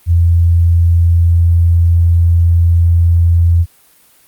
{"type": "tone", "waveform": "sine", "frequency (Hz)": 85, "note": "F2", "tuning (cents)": -46, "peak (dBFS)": -6, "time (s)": [0.06, 3.66], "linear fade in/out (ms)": 50, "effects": ["white hiss -48 dBFS RMS until 4.27 s", "Opus 32 kbps"]}